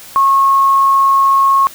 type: tone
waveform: sine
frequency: 1091 Hz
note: C#6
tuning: 28 cents flat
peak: -7 dBFS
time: 0.16-1.67 s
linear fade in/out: 0 ms
effects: white hiss -35 dBFS RMS until 1.74 s